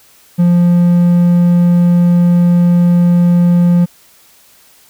triangle tone, 174.61 Hz, F3, in tune, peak -4 dBFS, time 0.38-3.86 s, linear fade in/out 20 ms, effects white hiss -46 dBFS RMS until 4.89 s

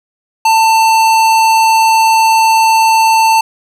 sine tone with hard clipping, 892 Hz, A5, 23 cents sharp, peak -8 dBFS, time 0.45-3.41 s, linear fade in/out 5 ms, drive 18 dB, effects none

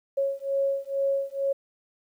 sine beating tone pair, 549 / 551.2 Hz, C#5 / C#5, -17 / -10 cents, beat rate 2.2 Hz, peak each -27 dBFS, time 0.17-1.53 s, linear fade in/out 10 ms, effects 10-bit

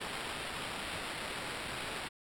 violet noise with sample-and-hold, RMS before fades -40 dBFS, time 0-2.09 s, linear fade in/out 20 ms, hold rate 6300 Hz, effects low-pass 12000 Hz 12 dB/octave

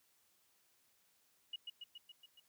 sine tone with echo, 2892 Hz, F#7, 40 cents flat, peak -40 dBFS, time 1.53-1.56 s, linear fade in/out 5 ms, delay 140 ms, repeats 6, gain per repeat -3 dB, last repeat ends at 2.4 s, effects white hiss -74 dBFS RMS until 2.48 s + high-pass 60 Hz 12 dB/octave

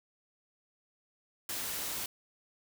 white noise, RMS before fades -37 dBFS, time 1.49-2.06 s, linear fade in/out 2 ms, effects none

